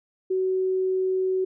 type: tone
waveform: sine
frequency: 375.1 Hz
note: F#4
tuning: 24 cents sharp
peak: -21 dBFS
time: 0.3-1.45 s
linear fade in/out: 10 ms
effects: none